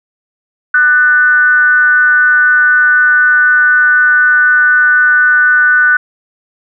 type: tone with frequency modulation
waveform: sine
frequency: 1490 Hz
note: F#6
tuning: 12 cents sharp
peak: -5 dBFS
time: 0.74-5.97 s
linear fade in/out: 5 ms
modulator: 284 Hz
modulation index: 0.4
effects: none